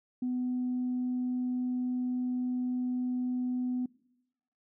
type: tone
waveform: sine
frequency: 250.2 Hz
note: B3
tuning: 23 cents sharp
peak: -28 dBFS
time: 0.22-3.86 s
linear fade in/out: 5 ms
effects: noise-tail reverb RT60 0.9 s tail -23 dB re dry + tanh soft clip ceiling -25 dBFS